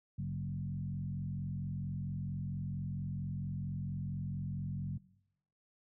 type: tone with frequency modulation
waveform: sine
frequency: 142.1 Hz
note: C#3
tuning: 43 cents sharp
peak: -35 dBFS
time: 0.18-4.98 s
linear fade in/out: 10 ms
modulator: 44.4 Hz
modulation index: 1.2
effects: noise-tail reverb RT60 0.9 s tail -23 dB re dry